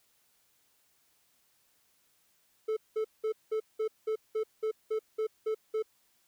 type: tone bursts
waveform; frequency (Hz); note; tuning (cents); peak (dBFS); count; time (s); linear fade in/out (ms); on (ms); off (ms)
triangle; 436.5; A4; -14; -26; 12; 2.68-5.826; 10; 88; 190
effects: white hiss -70 dBFS RMS until 6.27 s